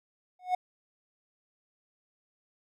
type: tone with exponential growth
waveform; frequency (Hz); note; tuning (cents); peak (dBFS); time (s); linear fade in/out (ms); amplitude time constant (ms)
triangle; 731; F#5; -21; -19; 0.39-0.55; 5; 34
effects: none